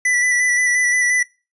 square tone with vibrato, 1975.5 Hz, B6, in tune, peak -15 dBFS, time 0.05-1.23 s, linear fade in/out 5 ms, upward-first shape square, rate 5.7 Hz, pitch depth 18 cents each way, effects noise-tail reverb RT60 0.3 s tail -22 dB re dry + resampled to 24000 Hz

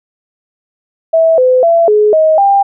sine tone with pitch steps, 652 / 509 / 672 / 421.8 / 630 / 795 Hz, E5 / C5 / E5 / G#4 / D#5 / G5, -19 / -48 / +33 / +27 / +21 / +24 cents, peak -5 dBFS, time 1.13-2.63 s, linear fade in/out 10 ms, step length 250 ms, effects none

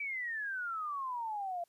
sine exponential sweep, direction down, 2324 to 676 Hz, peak -35 dBFS, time 0-1.64 s, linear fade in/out 5 ms, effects white hiss -75 dBFS RMS until 1.68 s + resampled to 32000 Hz

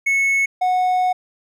triangle tone pair in turn, 2200 / 734.2 Hz, C#7 / F#5, -14 / -14 cents, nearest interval octave + perfect fifth, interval 1900 cents, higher first, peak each -13 dBFS, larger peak neither, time 0.06-0.46 / 0.61-1.13 s, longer second, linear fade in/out 10 ms, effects none

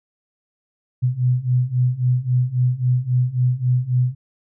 sine beating tone pair, 123.47 / 127.17 Hz, B2 / C3, 0 / -49 cents, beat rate 3.7 Hz, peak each -20 / -18 dBFS, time 1.02-4.15 s, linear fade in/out 20 ms, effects none

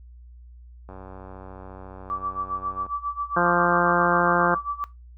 click train, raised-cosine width 1 ms, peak -27 dBFS, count 187, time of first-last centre 0.89-2.865 s, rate 94.2 Hz
sine tone with tremolo, 1157 Hz, D6, 26 cents flat, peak -23 dBFS, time 2.1-4.84 s, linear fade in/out 0 ms, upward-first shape sine, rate 7.4 Hz, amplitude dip 90%
harmonic tone, 174.61 Hz, F3, in tune, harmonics 1 / 2 / 3 / 4 / 5 / 6 / 7 / 8 / 9, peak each -27 / -27 / -27 / -27 / -27 / -27 / -27 / -27 / -27 dBFS, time 3.36-4.55 s, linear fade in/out 10 ms
effects noise-tail reverb RT60 0.2 s tail -18 dB re dry + added 60 Hz sine -43 dBFS peak until 5.17 s

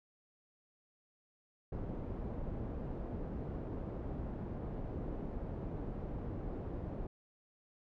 pink low-pass noise, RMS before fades -41 dBFS, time 1.72-7.07 s, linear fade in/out 5 ms, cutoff 520 Hz, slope 12 dB/octave, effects none

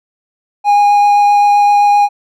triangle tone with vibrato, 820 Hz, G#5, 22 cents flat, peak -4 dBFS, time 0.64-2.09 s, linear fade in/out 50 ms, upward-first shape triangle, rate 7.7 Hz, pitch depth 9 cents each way, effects none

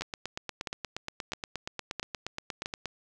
two click trains, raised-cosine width 0.2 ms, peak -17 / -16 dBFS, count 25 / 5, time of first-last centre 0.02-2.857 / 0.01-2.659 s, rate 8.46 / 1.51 Hz, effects none

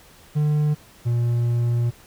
triangle tone pair in turn, 150 / 119.06 Hz, D3 / A#2, +37 / +37 cents, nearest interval major third, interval 400 cents, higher first, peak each -15 / -16 dBFS, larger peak first, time 0.35-0.75 / 1.05-1.91 s, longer second, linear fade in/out 20 ms, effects pink hiss -50 dBFS RMS until 2.06 s

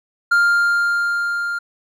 triangle tone with level ramp, 1400 Hz, F6, 4 cents sharp, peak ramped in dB -9 to -19 dBFS, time 0.31-1.59 s, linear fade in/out 10 ms, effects none

